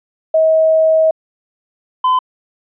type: tone pair in turn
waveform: sine / triangle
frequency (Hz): 638 / 1018.6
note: D#5 / C6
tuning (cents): +43 / -47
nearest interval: minor sixth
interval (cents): 810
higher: second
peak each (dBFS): -8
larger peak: neither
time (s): 0.34-1.11 / 2.04-2.19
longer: first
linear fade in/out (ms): 5
effects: resampled to 8000 Hz